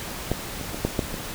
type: clicks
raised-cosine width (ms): 2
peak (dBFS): -9 / -19 / -17 / -8 / -8 / -17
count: 6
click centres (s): 0.316 / 0.612 / 0.745 / 0.85 / 0.992 / 1.142
effects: pink hiss -34 dBFS RMS until 1.34 s